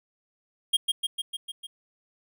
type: tone with echo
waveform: square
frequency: 3236 Hz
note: G#7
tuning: 46 cents flat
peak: -19 dBFS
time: 0.73-0.77 s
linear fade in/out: 10 ms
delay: 150 ms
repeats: 6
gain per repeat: -3 dB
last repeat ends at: 1.67 s
effects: none